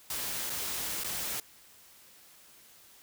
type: noise with dropouts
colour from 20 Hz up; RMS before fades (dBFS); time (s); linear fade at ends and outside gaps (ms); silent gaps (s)
white; -35; 0.1-1.4; 2; 0.497-0.501 / 1.036-1.044
effects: white hiss -57 dBFS RMS until 3.02 s